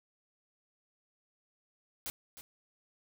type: noise with echo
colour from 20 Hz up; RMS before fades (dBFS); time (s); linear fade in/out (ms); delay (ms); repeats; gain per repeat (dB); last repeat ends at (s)
white; -39; 2.06-2.1; 0; 310; 1; -11; 2.41
effects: none